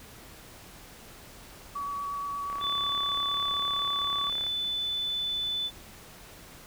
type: tone with vibrato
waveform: sine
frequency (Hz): 1135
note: C#6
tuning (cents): +41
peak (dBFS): -31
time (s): 1.75-4.3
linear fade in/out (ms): 10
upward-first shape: sine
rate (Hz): 8.4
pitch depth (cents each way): 10
type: click train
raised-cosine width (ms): 0.5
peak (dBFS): -27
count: 71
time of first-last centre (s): 2.5-4.466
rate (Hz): 35.6
type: tone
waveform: sine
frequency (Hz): 3500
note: A7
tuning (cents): -10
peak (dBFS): -28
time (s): 2.6-5.71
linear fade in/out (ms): 50
effects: pink hiss -49 dBFS RMS until 6.66 s